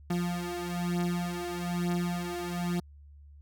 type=beating tone pair; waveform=35% pulse; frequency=174.61 / 175.71 Hz; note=F3 / F3; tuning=0 / +11 cents; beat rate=1.1 Hz; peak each=-31 dBFS; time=0.1-2.8 s; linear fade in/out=5 ms; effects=added 72 Hz sine -49 dBFS peak until 3.41 s